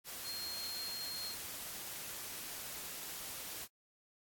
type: tone in noise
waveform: sine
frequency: 4230 Hz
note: C8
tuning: 18 cents sharp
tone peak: -41 dBFS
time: 0.23-1.36 s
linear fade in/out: 50 ms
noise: white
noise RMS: -45 dBFS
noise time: 0.04-3.68 s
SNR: +1 dB
effects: AAC 64 kbps